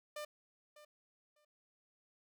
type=tone with echo; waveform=sawtooth; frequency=598 Hz; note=D5; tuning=31 cents sharp; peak=-38 dBFS; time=0.16-0.25 s; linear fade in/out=5 ms; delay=600 ms; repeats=2; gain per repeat=-15 dB; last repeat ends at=1.45 s; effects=none